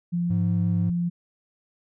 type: tone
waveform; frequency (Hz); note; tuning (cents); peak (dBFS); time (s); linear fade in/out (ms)
sine; 173.5; F3; -11; -22; 0.12-1.1; 20
type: tone with vibrato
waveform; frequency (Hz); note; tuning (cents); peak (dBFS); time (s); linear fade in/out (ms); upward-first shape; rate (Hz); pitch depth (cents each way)
triangle; 103.83; G#2; 0; -22; 0.3-0.9; 5; sine; 5.9; 17
effects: none